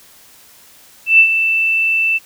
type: tone with ADSR envelope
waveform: sine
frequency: 2658 Hz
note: E7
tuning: 14 cents sharp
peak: -3 dBFS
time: 1.06-2.19 s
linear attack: 130 ms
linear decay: 79 ms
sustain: -9 dB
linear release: 27 ms
effects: white hiss -45 dBFS RMS until 2.25 s